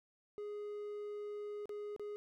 triangle tone with dropouts, 415.3 Hz, G#4, in tune, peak -39 dBFS, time 0.38-2.16 s, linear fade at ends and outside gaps 0 ms, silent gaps 1.656-1.693 / 1.963-1.996 s, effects none

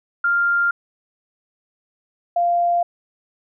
sine tone pair in turn, 1396.9 / 694.8 Hz, F6 / F5, 0 / -9 cents, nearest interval octave, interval 1209 cents, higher first, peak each -15 dBFS, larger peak neither, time 0.24-0.71 / 2.36-2.83 s, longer neither, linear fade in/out 5 ms, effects none

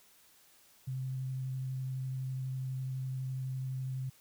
sine tone with vibrato, 130.81 Hz, C3, in tune, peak -34 dBFS, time 0.87-4.1 s, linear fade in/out 10 ms, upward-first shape square, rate 12 Hz, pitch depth 9 cents each way, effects white hiss -63 dBFS RMS until 4.2 s

